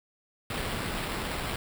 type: noise with sample-and-hold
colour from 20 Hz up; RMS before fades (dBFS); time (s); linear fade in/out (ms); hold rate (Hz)
pink; -33; 0.5-1.56; 2; 6300
effects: none